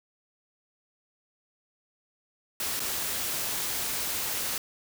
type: noise with dropouts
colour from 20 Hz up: white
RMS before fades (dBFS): -31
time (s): 2.6-4.58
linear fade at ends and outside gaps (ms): 2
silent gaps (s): 2.795-2.802
effects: none